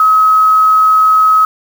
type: tone with quantisation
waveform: sine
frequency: 1277 Hz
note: D#6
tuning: 45 cents sharp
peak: -5 dBFS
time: 0-1.45 s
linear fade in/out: 2 ms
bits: 5
effects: none